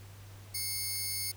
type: tone cluster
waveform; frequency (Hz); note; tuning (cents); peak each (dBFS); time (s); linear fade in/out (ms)
10% pulse; 2157 / 4567 / 5250; C#7 / D8 / E8; -48 / -49 / -8; -30 / -30 / -33; 0.54-1.32; 10
effects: added 99 Hz sine -48 dBFS peak until 1.36 s + pink hiss -56 dBFS RMS until 1.36 s